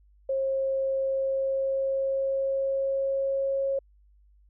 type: tone with pitch glide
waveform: sine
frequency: 537 to 545.1 Hz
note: C5 to C#5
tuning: +45 to -29 cents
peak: -24 dBFS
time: 0.29-3.79 s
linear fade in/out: 5 ms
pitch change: +26 cents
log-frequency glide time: 1.01-3.66 s
effects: added 50 Hz sine -56 dBFS peak until 4.49 s